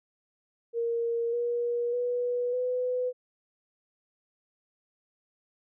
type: tone with pitch steps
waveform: sine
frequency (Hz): 466.2 / 477.4 / 488.8 / 500.5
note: A#4 / A#4 / B4 / B4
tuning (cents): 0 / +41 / -18 / +23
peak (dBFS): -26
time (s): 0.73-3.13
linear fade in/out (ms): 50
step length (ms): 600
effects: none